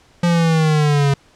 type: exponential sweep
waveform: square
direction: down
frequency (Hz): 174.61 to 138.59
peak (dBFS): -13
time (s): 0.23-1.14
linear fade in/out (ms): 5
effects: pink hiss -52 dBFS RMS until 1.35 s + low-pass 7000 Hz 12 dB/octave